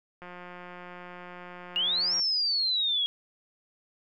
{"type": "click train", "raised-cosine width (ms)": 0.5, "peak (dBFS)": -29, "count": 353, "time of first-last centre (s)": [0.22, 2.198], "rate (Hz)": 178}
{"type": "exponential two-way sweep", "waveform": "sine", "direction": "up then down", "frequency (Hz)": [2800, 5640, 3273], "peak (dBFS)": -24, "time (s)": [1.76, 3.06], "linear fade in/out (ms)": 0, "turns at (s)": 2.15}
{"effects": []}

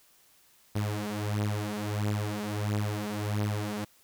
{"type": "beating tone pair", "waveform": "sawtooth", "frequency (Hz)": [103.83, 105.33], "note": ["G#2", "G#2"], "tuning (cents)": [0, 25], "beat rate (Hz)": 1.5, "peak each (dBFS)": -28, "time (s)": [0.75, 3.85], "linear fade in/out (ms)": 10, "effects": ["white hiss -62 dBFS RMS until 4.03 s"]}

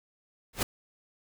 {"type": "noise with exponential growth", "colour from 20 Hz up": "pink", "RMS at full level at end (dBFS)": -21, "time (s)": [0.53, 0.63], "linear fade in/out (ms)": 5, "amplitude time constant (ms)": 21, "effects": []}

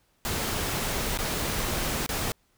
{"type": "noise with dropouts", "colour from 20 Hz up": "pink", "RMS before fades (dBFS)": -29, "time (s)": [0.25, 2.32], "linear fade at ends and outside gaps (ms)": 0, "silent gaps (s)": [[1.174, 1.188], [2.063, 2.091]], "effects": ["pink hiss -68 dBFS RMS until 2.57 s"]}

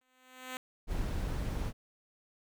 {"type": "tone with exponential growth", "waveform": "5% pulse", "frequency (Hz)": 256.1, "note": "C4", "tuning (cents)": -37, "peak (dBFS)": -25, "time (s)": [0.01, 0.57], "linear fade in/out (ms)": 1, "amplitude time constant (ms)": 120}
{"type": "noise", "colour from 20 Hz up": "brown", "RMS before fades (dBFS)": -34, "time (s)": [0.87, 1.73], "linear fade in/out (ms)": 50}
{"effects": []}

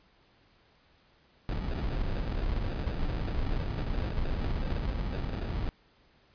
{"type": "noise with sample-and-hold", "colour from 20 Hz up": "brown", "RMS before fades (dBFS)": -31, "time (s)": [1.49, 5.69], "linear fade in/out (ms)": 2, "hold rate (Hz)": 1050, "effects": ["pink hiss -64 dBFS RMS until 6.34 s", "resampled to 11025 Hz"]}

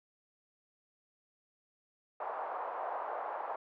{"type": "band-pass noise", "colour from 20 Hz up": "white", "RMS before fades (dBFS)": -39, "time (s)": [2.2, 3.56], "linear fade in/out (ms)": 5, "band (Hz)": [590, 1000], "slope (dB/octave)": 24, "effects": []}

